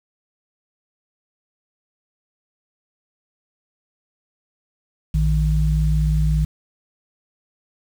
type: tone pair together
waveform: sine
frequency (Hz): 57.48 / 154.3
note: A#1 / D#3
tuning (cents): -24 / -14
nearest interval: octave + perfect fourth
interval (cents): 1710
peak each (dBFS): -17 / -19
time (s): 5.14-6.45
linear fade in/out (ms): 5
effects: 7-bit